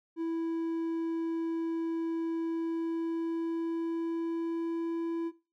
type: tone with pitch glide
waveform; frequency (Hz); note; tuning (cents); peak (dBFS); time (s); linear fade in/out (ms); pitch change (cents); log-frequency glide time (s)
triangle; 329.6 to 333.2; E4 to E4; 0 to +19; -28; 0.16-5.32; 50; +19; 2.4-5.04
effects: noise-tail reverb RT60 0.3 s tail -18 dB re dry